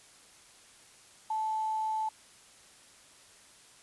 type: tone with quantisation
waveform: sine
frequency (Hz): 873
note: A5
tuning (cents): -14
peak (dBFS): -29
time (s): 1.3-2.09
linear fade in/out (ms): 5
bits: 9
effects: white hiss -57 dBFS RMS until 3.82 s + resampled to 24000 Hz